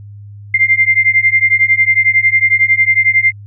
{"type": "beating tone pair", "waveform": "sine", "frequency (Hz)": [2093, 2104], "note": ["C7", "C7"], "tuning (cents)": [0, 9], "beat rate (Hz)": 11, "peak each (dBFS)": -11, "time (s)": [0.54, 3.32], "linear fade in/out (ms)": 5, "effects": ["added 102 Hz sine -30 dBFS peak until 3.46 s"]}